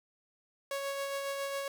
sawtooth tone with tremolo, 554.4 Hz, C#5, in tune, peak -29 dBFS, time 0.71-1.68 s, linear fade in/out 2 ms, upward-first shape sine, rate 7.3 Hz, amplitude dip 30%, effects none

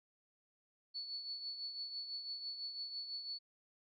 sine tone with tremolo, 4435 Hz, C#8, in tune, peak -39 dBFS, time 0.94-3.39 s, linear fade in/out 20 ms, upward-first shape triangle, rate 6 Hz, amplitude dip 60%, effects none

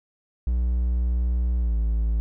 triangle tone with pitch glide, 60.4 to 55.39 Hz, B1 to A1, -38 to +12 cents, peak -18 dBFS, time 0.47-2.2 s, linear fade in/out 0 ms, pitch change -150 cents, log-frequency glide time 1.59-1.76 s, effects none

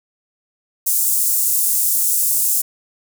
pink high-pass noise, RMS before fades -17 dBFS, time 0.86-2.62 s, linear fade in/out 10 ms, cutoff 8000 Hz, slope 24 dB/octave, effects none

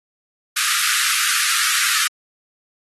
pink high-pass noise, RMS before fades -19 dBFS, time 0.56-2.08 s, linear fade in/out 10 ms, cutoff 1200 Hz, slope 96 dB/octave, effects AAC 32 kbps

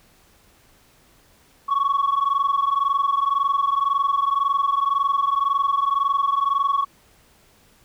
sine tone pair together, 1104 / 1125.9 Hz, C#6 / C#6, -7 / +27 cents, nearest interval unison, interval 34 cents, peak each -19 dBFS, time 1.68-6.85 s, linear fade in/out 20 ms, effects tanh soft clip ceiling -14 dBFS + pink hiss -56 dBFS RMS until 7.84 s

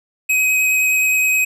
square tone with vibrato, 2529 Hz, D#7, 28 cents sharp, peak -14 dBFS, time 0.29-1.45 s, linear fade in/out 10 ms, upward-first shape triangle, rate 9.6 Hz, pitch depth 11 cents each way, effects none

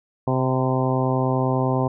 harmonic tone with a mistuned harmonic, 130 Hz, C3, 11 cents flat, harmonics 1 / 2 / 3 / 4 / 5 / 6 / 7 / 8, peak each -22 / -25 / -27 / -28 / -29 / -30 / -30 / -31 dBFS, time 0.27-1.88 s, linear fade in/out 5 ms, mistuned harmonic 8, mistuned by -24 cents, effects none

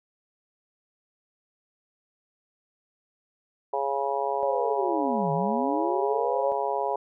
harmonic tone, 138.59 Hz, C#3, in tune, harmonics 3 / 4 / 5 / 6 / 7, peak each -31 / -31 / -31 / -31 / -31 dBFS, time 3.73-6.96 s, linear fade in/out 5 ms
sine linear two-way sweep, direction down then up, 571 to 149.6 to 571 Hz, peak -27 dBFS, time 4.43-6.52 s, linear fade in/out 0 ms, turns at 5.32 s
effects none

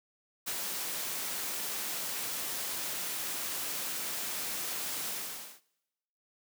white noise with ADSR envelope, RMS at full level -34 dBFS, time 0.46-5.61 s, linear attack 21 ms, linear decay 49 ms, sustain -2 dB, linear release 500 ms, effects noise-tail reverb RT60 1.0 s tail -23 dB re dry + high-pass 150 Hz 12 dB/octave

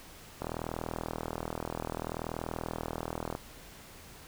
click train, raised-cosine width 1 ms, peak -20 dBFS, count 120, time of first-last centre 0.42-3.351 s, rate 40.6 Hz, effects pink hiss -51 dBFS RMS until 4.27 s

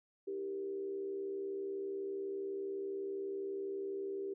sine tone with frequency modulation, 392 Hz, G4, in tune, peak -37 dBFS, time 0.27-4.34 s, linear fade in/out 10 ms, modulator 72.1 Hz, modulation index 0.54, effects none

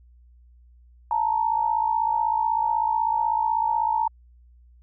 sine tone pair together, 872.9 / 929 Hz, A5 / A#5, -14 / -6 cents, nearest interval minor second, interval 108 cents, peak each -23 dBFS, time 1.11-4.08 s, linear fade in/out 2 ms, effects added 60 Hz sine -50 dBFS peak until 4.82 s

